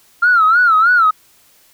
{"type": "tone with vibrato", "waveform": "sine", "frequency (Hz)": 1366, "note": "F6", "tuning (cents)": -39, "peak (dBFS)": -7, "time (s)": [0.22, 1.11], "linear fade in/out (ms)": 10, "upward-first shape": "sine", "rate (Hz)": 3.2, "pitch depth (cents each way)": 140, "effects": ["tanh soft clip ceiling -3 dBFS", "white hiss -51 dBFS RMS until 1.73 s"]}